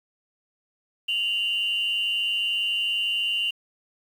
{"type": "tone pair together", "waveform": "sine", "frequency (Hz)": [2794, 3005], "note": ["F7", "F#7"], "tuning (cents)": [0, 26], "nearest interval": "minor second", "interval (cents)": 126, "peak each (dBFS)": [-23, -27], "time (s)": [1.08, 3.51], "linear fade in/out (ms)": 10, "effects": ["tanh soft clip ceiling -17 dBFS", "8-bit"]}